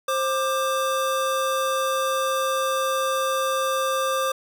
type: tone pair together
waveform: square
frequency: 528.4 / 1187 Hz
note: C5 / D6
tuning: +17 / +18 cents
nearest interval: octave + major second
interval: 1401 cents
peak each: -25 dBFS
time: 0.08-4.32 s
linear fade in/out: 5 ms
effects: none

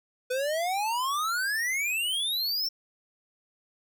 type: exponential sweep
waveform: square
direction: up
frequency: 493.9 to 5490 Hz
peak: -27 dBFS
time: 0.3-2.69 s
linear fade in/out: 10 ms
effects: none

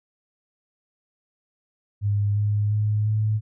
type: tone with pitch steps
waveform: sine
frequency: 102.3 / 104.03 / 105.79 / 107.57 Hz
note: G#2 / G#2 / G#2 / A2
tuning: -26 / +3 / +32 / -39 cents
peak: -19 dBFS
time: 2.01-3.41 s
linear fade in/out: 50 ms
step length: 350 ms
effects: none

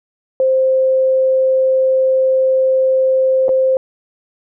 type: tone with dropouts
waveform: sine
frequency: 524 Hz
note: C5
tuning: 2 cents sharp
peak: -10 dBFS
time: 0.4-3.77 s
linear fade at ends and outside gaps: 1 ms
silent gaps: 3.483-3.491 s
effects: none

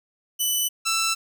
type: tone pair in turn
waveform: 10% pulse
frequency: 2986 / 1330.1 Hz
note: F#7 / E6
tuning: +15 / +15 cents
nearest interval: octave + major second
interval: 1400 cents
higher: first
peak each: -13 dBFS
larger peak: neither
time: 0.39-0.69 / 0.85-1.15 s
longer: neither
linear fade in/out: 20 ms
effects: none

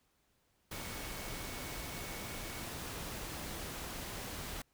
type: tone in noise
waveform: sine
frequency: 2219 Hz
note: C#7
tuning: 1 cent sharp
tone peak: -53 dBFS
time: 0.72-2.63 s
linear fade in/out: 5 ms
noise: pink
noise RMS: -43 dBFS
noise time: 0.71-4.62 s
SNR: -13 dB
effects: pink hiss -75 dBFS RMS until 4.73 s

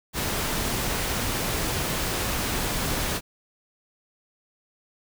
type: noise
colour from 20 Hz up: pink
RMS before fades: -27 dBFS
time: 0.13-3.21 s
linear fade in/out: 50 ms
effects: none

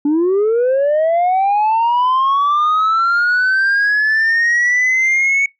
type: linear sweep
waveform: sine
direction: up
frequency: 283.3 to 2230 Hz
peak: -9 dBFS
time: 0.05-5.46 s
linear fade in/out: 5 ms
effects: noise-tail reverb RT60 0.2 s tail -26 dB re dry + tanh soft clip ceiling -10 dBFS

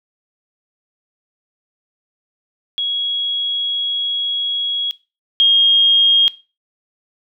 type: tone pair in turn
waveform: sine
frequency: 3322 / 3246 Hz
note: G#7 / G#7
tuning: 0 / -40 cents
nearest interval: unison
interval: 40 cents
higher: first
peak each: -17 / -8 dBFS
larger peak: second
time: 2.78-4.91 / 5.4-6.28 s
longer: first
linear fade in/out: 0 ms
effects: noise-tail reverb RT60 0.3 s tail -19 dB re dry

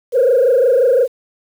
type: tone with frequency modulation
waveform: sine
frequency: 505 Hz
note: B4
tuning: 39 cents sharp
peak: -8 dBFS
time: 0.12-1.08 s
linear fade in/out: 50 ms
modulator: 25.7 Hz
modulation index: 1.6
effects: tanh soft clip ceiling -5 dBFS + 7-bit

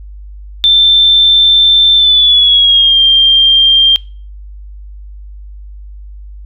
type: tone with pitch glide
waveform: sine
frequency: 3555 to 3185 Hz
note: A7 to G7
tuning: +17 to +27 cents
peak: -4 dBFS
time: 0.64-3.96 s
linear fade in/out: 0 ms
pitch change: -190 cents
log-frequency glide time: 1.96-3 s
effects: noise-tail reverb RT60 0.4 s tail -23 dB re dry + added 50 Hz sine -27 dBFS peak until 6.45 s

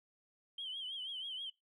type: tone with vibrato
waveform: sine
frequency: 3136 Hz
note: G7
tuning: in tune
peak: -39 dBFS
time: 0.58-1.5 s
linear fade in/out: 5 ms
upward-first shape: triangle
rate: 6.2 Hz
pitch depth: 110 cents each way
effects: noise-tail reverb RT60 0.2 s tail -22 dB re dry + tanh soft clip ceiling -35 dBFS

